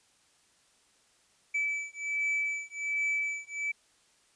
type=beating tone pair; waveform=triangle; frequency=2305 / 2306.3 Hz; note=D7 / D7; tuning=-33 / -32 cents; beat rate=1.3 Hz; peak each=-31 dBFS; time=1.54-3.72 s; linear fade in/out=10 ms; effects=white hiss -66 dBFS RMS until 4.35 s + resampled to 22050 Hz